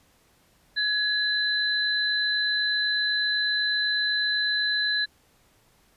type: tone pair together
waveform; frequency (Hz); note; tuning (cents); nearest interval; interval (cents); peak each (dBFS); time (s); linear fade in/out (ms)
sine; 1690 / 4026; G#6 / B7; +30 / +33; octave + minor third; 1503; -25; 0.76-5.06; 20
effects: pink hiss -62 dBFS RMS until 5.96 s + resampled to 32000 Hz